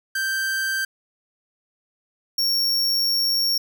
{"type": "tone pair in turn", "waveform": "45% pulse", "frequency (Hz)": [1568, 5517], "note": ["G6", "F8"], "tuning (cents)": [0, -22], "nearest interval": "octave + minor seventh", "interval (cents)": 2178, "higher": "second", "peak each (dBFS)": [-22, -19], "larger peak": "second", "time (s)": [[0.15, 0.85], [2.38, 3.58]], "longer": "second", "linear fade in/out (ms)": 5, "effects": ["10-bit"]}